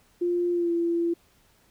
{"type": "tone with pitch glide", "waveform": "sine", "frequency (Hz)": [350.1, 339.5], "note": ["F4", "F4"], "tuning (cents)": [4, -49], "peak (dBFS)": -22, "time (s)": [0.21, 1.14], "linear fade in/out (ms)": 10, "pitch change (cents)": -53, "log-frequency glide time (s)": [0.52, 0.72], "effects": ["pink hiss -62 dBFS RMS until 1.7 s"]}